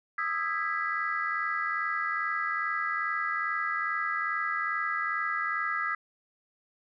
sine chord, E major seventh, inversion third, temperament just, 1236.1 / 1318.5 / 1648.1 / 1977.8 Hz, D#6 / E6 / G#6 / B6, -12 / 0 / -14 / +2 cents, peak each -33 dBFS, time 0.18-5.95 s, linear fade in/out 5 ms, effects tanh soft clip ceiling -17 dBFS

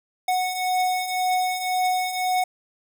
square beating tone pair, 735 / 736.9 Hz, F#5 / F#5, -12 / -7 cents, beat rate 1.9 Hz, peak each -29 / -23 dBFS, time 0.28-2.44 s, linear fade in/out 5 ms, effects none

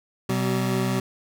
25% pulse tone pair together, 125.97 / 190.9 Hz, B2 / G3, +35 / -46 cents, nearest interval perfect fifth, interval 719 cents, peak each -21 dBFS, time 0.29-1 s, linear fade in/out 5 ms, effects none

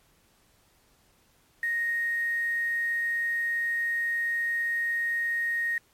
sine tone with quantisation, 1864.7 Hz, A#6, in tune, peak -25 dBFS, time 1.63-5.78 s, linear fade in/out 2 ms, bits 8, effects pink hiss -64 dBFS RMS until 5.93 s + MP3 64 kbps

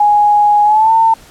sine tone with pitch glide, 830.6 to 900.6 Hz, G#5 to A5, 0 to +40 cents, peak -6 dBFS, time 0-1.14 s, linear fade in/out 5 ms, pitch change +140 cents, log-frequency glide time 0.64-0.93 s, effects pink hiss -41 dBFS RMS until 1.3 s + low-pass 12000 Hz 12 dB/octave

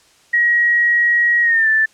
sine tone with pitch glide, 1900 to 1762.6 Hz, A#6 to A6, +33 to +3 cents, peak -11 dBFS, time 0.33-1.86 s, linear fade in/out 10 ms, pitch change -130 cents, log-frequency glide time 1.42-1.68 s, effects white hiss -52 dBFS RMS until 1.93 s + low-pass 8000 Hz 12 dB/octave

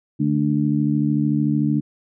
harmonic tone, 73.42 Hz, D2, in tune, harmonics 2 / 3 / 4, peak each -21 / -21 / -21 dBFS, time 0.19-1.81 s, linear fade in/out 20 ms, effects none

